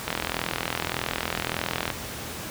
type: click train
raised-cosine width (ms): 0.3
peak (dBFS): -9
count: 77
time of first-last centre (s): 0.08-1.903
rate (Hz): 41.7
effects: pink hiss -35 dBFS RMS until 2.5 s + high-pass 60 Hz 12 dB/octave